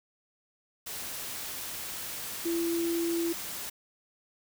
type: tone in noise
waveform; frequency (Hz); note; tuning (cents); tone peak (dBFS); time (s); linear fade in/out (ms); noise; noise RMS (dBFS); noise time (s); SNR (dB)
sine; 337.1; E4; +39; -27; 2.45-3.33; 10; white; -38; 0.86-3.7; +8
effects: none